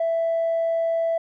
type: tone with tanh clipping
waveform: triangle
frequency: 662 Hz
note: E5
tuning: 7 cents sharp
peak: -20 dBFS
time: 0-1.18 s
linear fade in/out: 5 ms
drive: 5 dB
effects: none